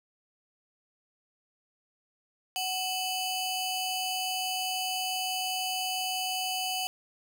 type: ring-modulated tone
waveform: sawtooth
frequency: 1864.7 Hz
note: A#6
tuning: in tune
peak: -23 dBFS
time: 2.56-6.87 s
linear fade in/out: 0 ms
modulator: 1120 Hz
effects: none